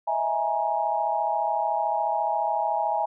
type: tone cluster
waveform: sine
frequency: 629 / 663 / 830 / 945 Hz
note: D#5 / E5 / G#5 / A#5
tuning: +19 / +10 / -1 / +23 cents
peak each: -33 / -29 / -25 / -29 dBFS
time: 0.07-3.06 s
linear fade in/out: 10 ms
effects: none